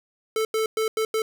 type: tone bursts at uneven times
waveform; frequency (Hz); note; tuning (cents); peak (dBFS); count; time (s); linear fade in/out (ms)
square; 440; A4; 0; -22; 5; 0.36-0.45 / 0.54-0.66 / 0.77-0.88 / 0.97-1.05 / 1.14-1.22; 2
effects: none